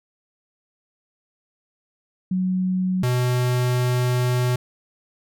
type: tone pair in turn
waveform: sine / square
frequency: 185 / 124.44 Hz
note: F#3 / B2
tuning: 0 / +14 cents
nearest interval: perfect fifth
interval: 686 cents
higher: first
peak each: -19 dBFS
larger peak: neither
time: 2.31-3.03 / 3.03-4.56 s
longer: second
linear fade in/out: 5 ms
effects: none